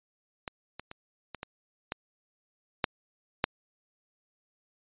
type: clicks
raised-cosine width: 0.3 ms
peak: -19 / -23 / -26 / -22 / -21 / -16 / -8 / -7 dBFS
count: 8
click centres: 0.478 / 0.796 / 0.914 / 1.347 / 1.431 / 1.921 / 2.842 / 3.441 s
effects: resampled to 8000 Hz